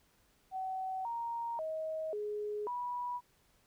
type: tone with pitch steps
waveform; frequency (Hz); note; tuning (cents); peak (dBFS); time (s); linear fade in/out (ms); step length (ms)
sine; 756 / 933 / 633 / 418.4 / 977; F#5 / A#5 / D#5 / G#4 / B5; +37 / +1 / +30 / +13 / -19; -35; 0.51-3.21; 50; 540
effects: pink hiss -70 dBFS RMS until 3.66 s